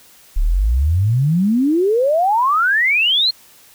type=exponential sweep; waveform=sine; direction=up; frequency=33 to 4312 Hz; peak=-12 dBFS; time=0.36-3.31 s; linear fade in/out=10 ms; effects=white hiss -47 dBFS RMS until 3.74 s